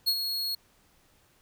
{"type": "tone with ADSR envelope", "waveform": "45% pulse", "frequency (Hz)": 4315, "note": "C#8", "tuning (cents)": -47, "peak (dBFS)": -20, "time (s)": [0.06, 0.55], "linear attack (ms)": 22, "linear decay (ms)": 63, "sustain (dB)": -8, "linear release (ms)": 5, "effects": ["pink hiss -64 dBFS RMS until 1.41 s"]}